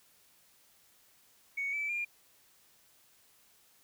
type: tone with pitch steps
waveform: sine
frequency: 2227 / 2312 / 2401 Hz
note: C#7 / D7 / D7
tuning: +7 / -28 / +38 cents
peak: -31 dBFS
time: 1.57-2.05 s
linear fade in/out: 10 ms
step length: 160 ms
effects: tanh soft clip ceiling -27 dBFS + white hiss -65 dBFS RMS until 3.83 s